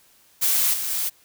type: noise with level steps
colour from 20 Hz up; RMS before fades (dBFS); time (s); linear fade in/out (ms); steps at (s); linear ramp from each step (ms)
blue; -20 / -27 / -25; 0.41-1.1; 20; 0.73 / 0.9; 10
effects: white hiss -57 dBFS RMS until 1.24 s